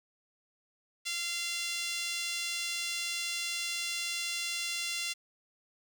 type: tone with high-pass filter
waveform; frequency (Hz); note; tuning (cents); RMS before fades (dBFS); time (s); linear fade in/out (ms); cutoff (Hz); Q
5% pulse; 689; F5; -24; -35; 1.05-5.14; 20; 2400; 1.7
effects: 10-bit